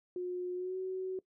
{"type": "tone with pitch glide", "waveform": "sine", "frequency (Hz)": [360, 374.6], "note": ["F#4", "F#4"], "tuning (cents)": [-47, 21], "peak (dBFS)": -34, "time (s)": [0.16, 1.19], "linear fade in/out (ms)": 2, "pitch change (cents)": 68, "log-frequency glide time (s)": [0.55, 0.77], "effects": ["noise-tail reverb RT60 0.1 s tail -20 dB re dry"]}